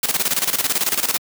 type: noise with tremolo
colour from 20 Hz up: white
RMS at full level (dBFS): -18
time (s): 0.03-1.18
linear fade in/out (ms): 5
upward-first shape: square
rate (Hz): 18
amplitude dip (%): 75
effects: high-pass 150 Hz 12 dB/octave

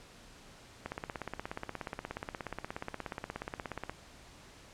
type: click train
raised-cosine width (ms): 0.5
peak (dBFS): -22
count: 52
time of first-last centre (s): 0.86-3.896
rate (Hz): 16.8
effects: pink hiss -55 dBFS RMS until 4.73 s + low-pass 8000 Hz 12 dB/octave

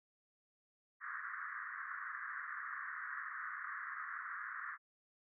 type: band-pass noise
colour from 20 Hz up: white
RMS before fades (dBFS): -45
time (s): 1-4.78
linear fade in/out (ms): 50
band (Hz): 1100 to 1900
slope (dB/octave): 96
effects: none

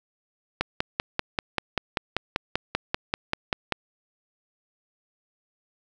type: click train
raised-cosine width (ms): 0.3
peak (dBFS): -7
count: 17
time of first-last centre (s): 0.61-3.723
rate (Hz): 5.14
effects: none

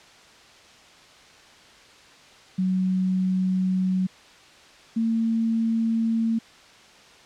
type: tone pair in turn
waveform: sine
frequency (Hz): 186.3 / 226.4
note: F#3 / A3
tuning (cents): +12 / +50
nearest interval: minor third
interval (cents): 338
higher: second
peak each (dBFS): -20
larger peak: neither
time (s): 2.58-4.07 / 4.96-6.39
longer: first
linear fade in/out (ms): 10
effects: white hiss -50 dBFS RMS until 7.25 s + low-pass 5000 Hz 12 dB/octave

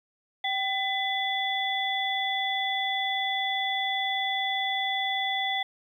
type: tone cluster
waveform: sine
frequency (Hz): 776 / 2009 / 3441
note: G5 / B6 / A7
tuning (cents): -18 / +29 / -39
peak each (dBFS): -30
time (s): 0.44-5.63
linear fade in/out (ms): 5
effects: 10-bit

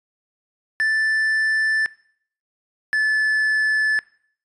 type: tone pair in turn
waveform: triangle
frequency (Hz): 1760 / 1736.8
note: A6 / A6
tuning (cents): 0 / -23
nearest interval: unison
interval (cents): 23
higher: first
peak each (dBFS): -15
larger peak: neither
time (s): 0.8-1.86 / 2.93-3.99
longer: neither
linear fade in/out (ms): 0
effects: noise-tail reverb RT60 0.6 s tail -21 dB re dry + resampled to 24000 Hz

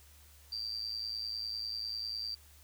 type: tone with amplitude modulation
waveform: sine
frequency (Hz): 4699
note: D8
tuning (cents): 0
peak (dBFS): -32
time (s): 0.52-2.35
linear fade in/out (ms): 5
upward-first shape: sine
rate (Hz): 110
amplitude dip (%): 85
effects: added 73 Hz sine -58 dBFS peak until 2.63 s + white hiss -61 dBFS RMS until 2.63 s

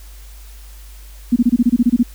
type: tone bursts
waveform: sine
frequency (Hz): 240.7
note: B3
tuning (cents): -44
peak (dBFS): -8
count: 11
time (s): 1.32-2.032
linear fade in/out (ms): 10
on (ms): 42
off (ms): 25
effects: added 50 Hz sine -35 dBFS peak until 2.14 s + white hiss -46 dBFS RMS until 2.14 s

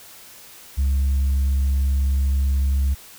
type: tone with tanh clipping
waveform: sine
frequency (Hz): 68.2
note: C#2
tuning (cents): -28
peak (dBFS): -17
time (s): 0.77-2.95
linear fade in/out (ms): 20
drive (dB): 1
effects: white hiss -44 dBFS RMS until 3.18 s

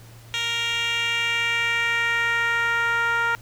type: tone with band-pass filter sweep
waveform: 10% pulse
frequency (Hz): 466.2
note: A#4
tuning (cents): 0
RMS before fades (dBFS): -23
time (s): 0.34-3.35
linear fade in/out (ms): 0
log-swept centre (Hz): 3500 to 1300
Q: 2.2
effects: added 115 Hz sine -44 dBFS peak until 3.41 s + pink hiss -50 dBFS RMS until 3.41 s

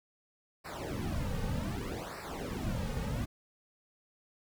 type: noise with flanger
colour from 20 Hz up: brown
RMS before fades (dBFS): -36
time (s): 0.64-3.26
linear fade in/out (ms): 20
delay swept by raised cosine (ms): 0.3 to 3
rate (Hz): 0.65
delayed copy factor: -1
effects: none

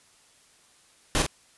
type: noise with echo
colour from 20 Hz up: pink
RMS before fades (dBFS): -23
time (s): 1.15-1.22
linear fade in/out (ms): 0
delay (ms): 44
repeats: 1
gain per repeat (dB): -5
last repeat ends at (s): 1.264
effects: white hiss -59 dBFS RMS until 1.57 s + resampled to 24000 Hz

